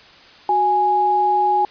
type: tone pair together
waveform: sine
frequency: 370 / 830.6 Hz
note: F#4 / G#5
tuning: 0 / 0 cents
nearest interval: octave + major second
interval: 1400 cents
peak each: -24 / -14 dBFS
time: 0.49-1.65 s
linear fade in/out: 2 ms
effects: white hiss -45 dBFS RMS until 1.7 s + resampled to 11025 Hz